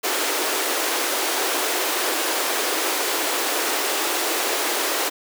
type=high-pass noise; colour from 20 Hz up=pink; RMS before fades=-23 dBFS; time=0.03-5.1 s; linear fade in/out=20 ms; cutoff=310 Hz; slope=48 dB/octave; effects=none